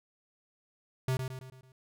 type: tone with echo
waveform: square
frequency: 130 Hz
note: C3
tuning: 11 cents flat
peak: -28 dBFS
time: 1.08-1.17 s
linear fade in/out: 2 ms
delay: 110 ms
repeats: 5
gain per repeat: -6 dB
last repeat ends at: 1.72 s
effects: none